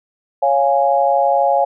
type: chord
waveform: sine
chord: Db major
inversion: none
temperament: equal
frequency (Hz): 554.4 / 698.5 / 830.6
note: Db5 / F5 / Ab5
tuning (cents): 0 / 0 / 0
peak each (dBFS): -16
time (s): 0.42-1.65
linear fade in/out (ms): 10
effects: none